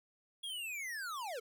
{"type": "linear sweep", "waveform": "square", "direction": "down", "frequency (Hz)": [3349, 425.8], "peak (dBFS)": -40, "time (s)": [0.43, 1.4], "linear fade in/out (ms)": 10, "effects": []}